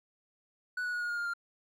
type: tone with pitch steps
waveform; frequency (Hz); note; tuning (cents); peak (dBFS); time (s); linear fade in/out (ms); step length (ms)
triangle; 1480 / 1465.5 / 1451.2 / 1437 / 1423 / 1409.1 / 1395.3; F#6 / F#6 / F#6 / F6 / F6 / F6 / F6; 0 / -17 / -34 / +49 / +32 / +15 / -2; -30; 0.77-1.337; 5; 81
effects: none